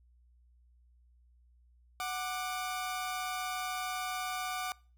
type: tone pair together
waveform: sawtooth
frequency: 740 / 1187.2 Hz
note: F#5 / D6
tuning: 0 / +18 cents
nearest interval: minor sixth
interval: 818 cents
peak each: -33 / -34 dBFS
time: 2-4.72 s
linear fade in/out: 0 ms
effects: noise-tail reverb RT60 0.4 s tail -24 dB re dry + added 60 Hz sine -61 dBFS peak until 4.97 s